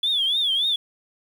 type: tone with vibrato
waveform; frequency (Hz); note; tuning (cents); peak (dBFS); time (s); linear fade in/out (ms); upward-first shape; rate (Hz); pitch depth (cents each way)
sine; 3406; G#7; +43; -18; 0.03-0.76; 5; triangle; 3.5; 170
effects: tanh soft clip ceiling -15 dBFS + 8-bit